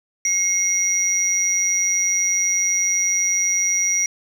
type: tone pair together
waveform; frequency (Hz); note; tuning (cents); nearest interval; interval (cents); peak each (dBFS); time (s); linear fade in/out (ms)
sine; 2156 / 5756; C#7 / F#8; -49 / -49; octave + perfect fourth; 1700; -23 / -17; 0.25-4.06; 2
effects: tanh soft clip ceiling -9 dBFS + 7-bit